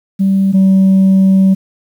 sine tone pair in turn, 193.8 / 191.46 Hz, G3 / G3, -20 / -41 cents, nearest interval unison, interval 21 cents, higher first, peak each -7 / -3 dBFS, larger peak second, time 0.19-0.53 / 0.53-1.55 s, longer second, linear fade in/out 20 ms, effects tanh soft clip ceiling -4 dBFS + 7-bit

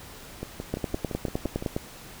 two click trains, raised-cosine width 2 ms, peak -13 / -19 dBFS, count 11 / 8, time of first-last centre 0.74-1.765 / 0.43-1.625 s, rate 9.76 / 5.86 Hz, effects pink hiss -45 dBFS RMS until 2.2 s

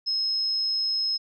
sine tone, 5160 Hz, E8, 38 cents flat, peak -23 dBFS, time 0.06-1.18 s, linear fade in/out 20 ms, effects none

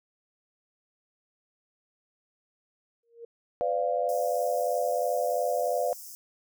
sine tone with exponential growth, 466.2 Hz, A#4, in tune, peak -37 dBFS, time 3.03-3.25 s, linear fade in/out 5 ms, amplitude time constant 47 ms
sine chord, B diminished, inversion none, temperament equal with one note detuned, 504.3 / 587.3 / 698.5 Hz, B4 / D5 / F5, +36 / 0 / 0 cents, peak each -29 dBFS, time 3.61-5.93 s, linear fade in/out 0 ms
white high-pass noise, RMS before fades -44 dBFS, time 4.09-6.15 s, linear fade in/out 0 ms, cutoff 5000 Hz, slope 96 dB/octave
effects none

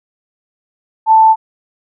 sine tone, 883 Hz, A5, 6 cents sharp, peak -4 dBFS, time 1.06-1.36 s, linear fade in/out 50 ms, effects none

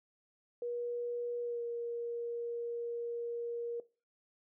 sine tone with pitch glide, 480 to 471.5 Hz, B4 to A#4, -49 to +20 cents, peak -35 dBFS, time 0.62-3.8 s, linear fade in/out 2 ms, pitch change -31 cents, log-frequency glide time 1.41-1.62 s, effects noise-tail reverb RT60 0.3 s tail -18 dB re dry

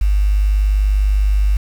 sine tone with quantisation, 50.3 Hz, G1, 45 cents sharp, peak -11 dBFS, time 0.01-1.57 s, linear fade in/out 5 ms, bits 6, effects none

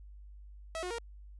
sawtooth tone with pitch steps, 649 / 361.5 / 466.6 Hz, E5 / F#4 / A#4, -27 / -40 / +2 cents, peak -32 dBFS, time 0.75-0.984 s, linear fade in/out 0 ms, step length 78 ms, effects added 50 Hz sine -48 dBFS peak until 1.39 s + resampled to 24000 Hz

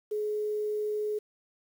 sine tone with quantisation, 422.9 Hz, G#4, 31 cents sharp, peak -28 dBFS, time 0.11-1.19 s, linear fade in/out 10 ms, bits 9, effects none

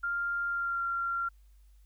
sine tone with pitch glide, 1396.9 to 1378.5 Hz, F6 to F6, 0 to -23 cents, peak -29 dBFS, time 0.03-1.29 s, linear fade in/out 10 ms, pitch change -23 cents, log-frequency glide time 0.47-0.83 s, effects added 50 Hz sine -55 dBFS peak until 1.85 s + white hiss -74 dBFS RMS until 1.85 s

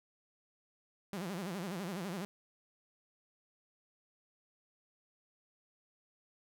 sawtooth tone with vibrato, 185 Hz, F#3, in tune, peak -34 dBFS, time 1.13-2.25 s, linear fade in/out 0 ms, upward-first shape sine, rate 12 Hz, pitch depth 190 cents each way, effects none

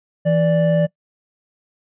triangle tone pair together, 164.81 / 587.3 Hz, E3 / D5, 0 / 0 cents, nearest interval octave + minor seventh, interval 2200 cents, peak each -14 dBFS, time 0.25-0.87 s, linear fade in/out 20 ms, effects noise-tail reverb RT60 0.1 s tail -22 dB re dry + resampled to 8000 Hz

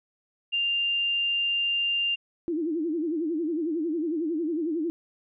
sine tone, 2794 Hz, F7, in tune, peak -23 dBFS, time 0.52-2.16 s, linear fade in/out 20 ms
sine tone with vibrato, 322.4 Hz, E4, 38 cents flat, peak -25 dBFS, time 2.48-4.9 s, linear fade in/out 0 ms, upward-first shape sine, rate 11 Hz, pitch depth 140 cents each way
effects none

